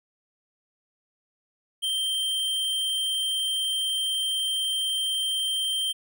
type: tone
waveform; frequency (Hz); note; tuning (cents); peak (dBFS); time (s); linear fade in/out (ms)
square; 3144; G7; +4; -25; 1.82-5.93; 20
effects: none